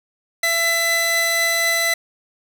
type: tone pair together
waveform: sawtooth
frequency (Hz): 670 / 2006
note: E5 / B6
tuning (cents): +28 / +26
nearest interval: octave + perfect fifth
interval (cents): 1898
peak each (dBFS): -20 / -14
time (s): 0.43-1.94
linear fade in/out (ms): 5
effects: none

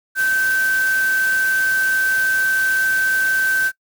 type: tone in noise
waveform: sine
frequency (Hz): 1547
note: G6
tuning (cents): -23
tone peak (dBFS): -15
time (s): 0.15-3.72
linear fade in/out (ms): 50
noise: white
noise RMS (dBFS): -30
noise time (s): 0.15-3.72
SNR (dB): +12
effects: noise-tail reverb RT60 0.1 s tail -22 dB re dry

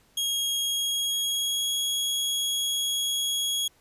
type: tone with pitch glide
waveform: sawtooth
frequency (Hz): 3277 to 3323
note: G#7 to G#7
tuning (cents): -24 to 0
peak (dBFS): -22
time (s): 0.17-3.68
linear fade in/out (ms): 5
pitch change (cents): +24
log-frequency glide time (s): 0.61-1.73
effects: pink hiss -62 dBFS RMS until 3.8 s + resampled to 32000 Hz

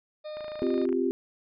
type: harmonic tone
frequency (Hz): 610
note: D#5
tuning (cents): -34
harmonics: 1 / 2 / 3 / 4 / 6 / 7 / 8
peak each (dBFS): -35 / -51 / -57 / -56 / -52 / -56 / -61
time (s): 0.24-0.86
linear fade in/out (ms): 20
type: click train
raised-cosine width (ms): 0.5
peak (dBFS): -29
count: 16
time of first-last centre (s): 0.37-0.928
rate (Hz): 26.9
type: chord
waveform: sine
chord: C suspended fourth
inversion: none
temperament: equal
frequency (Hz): 261.6 / 349.2 / 392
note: C4 / F4 / G4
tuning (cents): 0 / 0 / 0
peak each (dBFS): -28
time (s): 0.62-1.11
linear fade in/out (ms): 0
effects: none

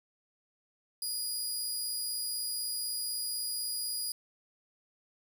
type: tone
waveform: 20% pulse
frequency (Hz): 4892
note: D#8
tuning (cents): -30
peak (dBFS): -27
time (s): 1.02-4.12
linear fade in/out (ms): 2
effects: 11-bit

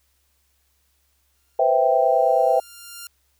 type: tone with exponential growth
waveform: 5% pulse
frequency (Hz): 1396.9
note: F6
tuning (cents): 0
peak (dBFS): -22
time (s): 1.36-3.07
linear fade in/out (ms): 1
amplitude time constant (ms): 370
type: chord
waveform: sine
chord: C major seventh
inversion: third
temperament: equal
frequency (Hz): 493.9 / 523.3 / 659.3 / 784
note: B4 / C5 / E5 / G5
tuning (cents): 0 / 0 / 0 / 0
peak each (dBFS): -23 / -21 / -19 / -20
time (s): 1.59-2.6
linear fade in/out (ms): 5
effects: added 68 Hz sine -67 dBFS peak until 3.39 s + white hiss -67 dBFS RMS until 3.39 s

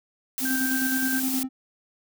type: noise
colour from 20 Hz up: blue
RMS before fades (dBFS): -29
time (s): 0.38-1.43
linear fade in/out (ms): 0
type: tone with tremolo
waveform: triangle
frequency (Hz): 261.6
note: C4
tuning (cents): 0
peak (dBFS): -22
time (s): 0.4-1.49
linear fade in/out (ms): 50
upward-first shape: square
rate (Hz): 9.6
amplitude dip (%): 40
type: tone with vibrato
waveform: sine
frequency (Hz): 1568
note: G6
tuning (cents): 0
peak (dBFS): -28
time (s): 0.45-1.2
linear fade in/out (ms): 5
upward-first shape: triangle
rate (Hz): 14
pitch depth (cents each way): 10
effects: none

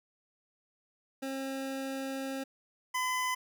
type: tone pair in turn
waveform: 25% pulse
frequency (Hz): 268.7 / 1012.1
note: C4 / B5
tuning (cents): +46 / +42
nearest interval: octave + major seventh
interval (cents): 2296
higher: second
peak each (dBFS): -31 / -26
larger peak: second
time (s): 1.22-2.44 / 2.94-3.35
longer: first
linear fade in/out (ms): 10
effects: none

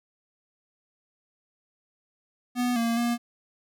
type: tone with pitch steps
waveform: square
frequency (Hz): 246 / 231.7 / 237.4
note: B3 / A#3 / A#3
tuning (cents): -7 / -10 / +32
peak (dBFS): -24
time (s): 2.55-3.18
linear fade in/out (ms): 50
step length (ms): 210
effects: none

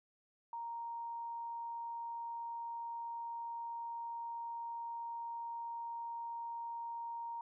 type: tone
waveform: sine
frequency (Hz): 932.3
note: A#5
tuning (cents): 0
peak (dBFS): -40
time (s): 0.53-7.41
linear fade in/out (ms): 2
effects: none

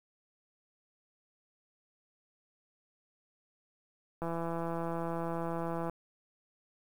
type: click train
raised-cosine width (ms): 1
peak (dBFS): -23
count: 281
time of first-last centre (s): 4.22-5.897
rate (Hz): 167
effects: 9-bit

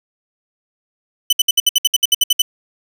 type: tone bursts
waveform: sawtooth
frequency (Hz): 3000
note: F#7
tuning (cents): +23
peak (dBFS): -6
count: 13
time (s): 1.3-2.42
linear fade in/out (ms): 5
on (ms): 28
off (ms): 63
effects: none

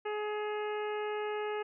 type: harmonic tone with a mistuned harmonic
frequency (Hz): 421.4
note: G#4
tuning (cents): +25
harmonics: 1 / 2 / 3 / 4 / 5 / 6 / 7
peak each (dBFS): -34 / -40 / -44 / -46 / -48 / -50 / -51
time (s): 0.05-1.63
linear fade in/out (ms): 10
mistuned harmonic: 7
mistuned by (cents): -52
effects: none

